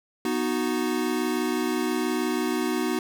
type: chord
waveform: square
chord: B major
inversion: none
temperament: equal with one note detuned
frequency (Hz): 245.1 / 311.1 / 370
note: B3 / D#4 / F#4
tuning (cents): -13 / 0 / 0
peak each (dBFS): -29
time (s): 0.25-2.99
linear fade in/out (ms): 2
effects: none